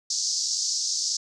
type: band-pass noise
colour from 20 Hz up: pink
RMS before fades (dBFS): -27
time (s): 0.1-1.17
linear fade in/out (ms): 5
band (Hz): 4700 to 6800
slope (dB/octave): 48
effects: none